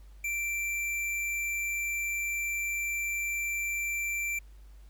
sine tone with hard clipping, 2349 Hz, D7, in tune, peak -31 dBFS, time 0.24-4.39 s, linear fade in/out 5 ms, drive 14 dB, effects added 50 Hz sine -48 dBFS peak until 4.89 s + pink hiss -66 dBFS RMS until 4.89 s

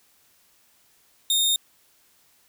sawtooth tone, 3672 Hz, A#7, 27 cents flat, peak -16 dBFS, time 1.3-1.56 s, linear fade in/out 2 ms, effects white hiss -61 dBFS RMS until 2.48 s

